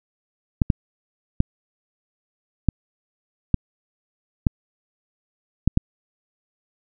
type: clicks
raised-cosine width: 5 ms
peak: -3 dBFS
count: 8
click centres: 0.618 / 0.702 / 1.404 / 2.687 / 3.543 / 4.468 / 5.676 / 5.774 s
effects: none